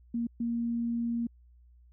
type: tone bursts at uneven times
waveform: sine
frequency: 234.3 Hz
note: A#3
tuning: 9 cents sharp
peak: -28 dBFS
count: 2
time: 0.14-0.27 / 0.4-1.27 s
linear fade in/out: 5 ms
effects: added 60 Hz sine -55 dBFS peak until 1.92 s